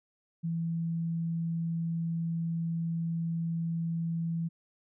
sine tone, 166.1 Hz, E3, 13 cents sharp, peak -29 dBFS, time 0.43-4.49 s, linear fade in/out 20 ms, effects none

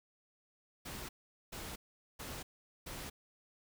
pink noise bursts, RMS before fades -45 dBFS, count 4, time 0.85-3.1 s, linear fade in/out 10 ms, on 240 ms, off 430 ms, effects none

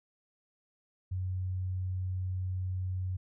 sine tone, 92.5 Hz, F#2, in tune, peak -31 dBFS, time 1.11-3.17 s, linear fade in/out 10 ms, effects none

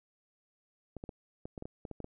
clicks, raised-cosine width 2 ms, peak -28 dBFS, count 11, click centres 0.967 / 1.039 / 1.092 / 1.455 / 1.578 / 1.624 / 1.655 / 1.852 / 1.913 / 2.003 / 2.044 s, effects none

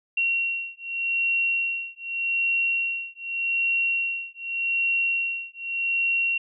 sine beating tone pair, 2739 / 2739.84 Hz, F7 / F7, -34 / -34 cents, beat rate 0.84 Hz, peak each -26 dBFS, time 0.17-6.38 s, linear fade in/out 5 ms, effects none

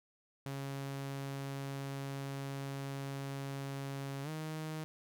sawtooth tone with pitch glide, 137.8 to 156.47 Hz, C#3 to D#3, -10 to +10 cents, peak -35 dBFS, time 0.46-4.84 s, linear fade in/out 0 ms, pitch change +220 cents, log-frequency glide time 4.23-4.29 s, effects none

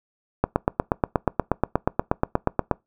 click train, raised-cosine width 1 ms, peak -4 dBFS, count 20, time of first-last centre 0.44-2.713 s, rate 8.36 Hz, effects noise-tail reverb RT60 0.2 s tail -24 dB re dry

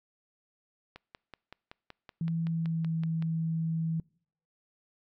click train, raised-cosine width 0.3 ms, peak -29 dBFS, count 13, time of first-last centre 0.96-3.224 s, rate 5.3 Hz
sine tone with pitch glide, 165 to 162.63 Hz, E3 to E3, +2 to -23 cents, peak -28 dBFS, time 2.21-4 s, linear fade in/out 2 ms, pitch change -25 cents, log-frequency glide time 2.45-2.91 s
effects noise-tail reverb RT60 0.6 s tail -26 dB re dry

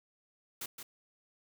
white noise with echo, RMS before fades -40 dBFS, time 0.61-0.66 s, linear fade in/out 5 ms, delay 170 ms, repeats 1, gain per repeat -6 dB, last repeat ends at 0.83 s, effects none

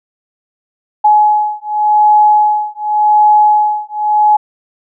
sine beating tone pair, 844 / 844.88 Hz, G#5 / G#5, +28 / +29 cents, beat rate 0.88 Hz, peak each -10 dBFS, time 1.04-4.37 s, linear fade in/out 10 ms, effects none

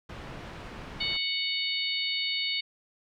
pink low-pass noise, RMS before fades -42 dBFS, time 0.09-1.17 s, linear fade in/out 5 ms, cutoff 2900 Hz, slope 12 dB/octave
harmonic tone, 740 Hz, F#5, in tune, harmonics 3 / 4 / 5 / 6, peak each -33 / -33 / -33 / -33 dBFS, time 1-2.61 s, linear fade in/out 10 ms
effects none

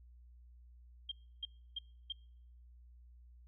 sine tone bursts, 3200 Hz, G7, 35 cents sharp, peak -37 dBFS, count 4, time 1.09-2.124 s, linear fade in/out 5 ms, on 26 ms, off 310 ms, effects noise-tail reverb RT60 0.7 s tail -25 dB re dry + added 60 Hz sine -56 dBFS peak until 3.47 s

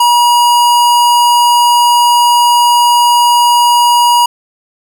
square tone, 960 Hz, B5, 49 cents flat, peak -6 dBFS, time 0-4.26 s, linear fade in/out 5 ms, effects none

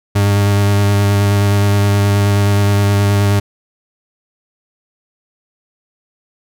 40% pulse tone with vibrato, 101.1 Hz, G#2, 46 cents flat, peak -9 dBFS, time 0.15-3.4 s, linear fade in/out 10 ms, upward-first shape square, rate 9.5 Hz, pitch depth 11 cents each way, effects none

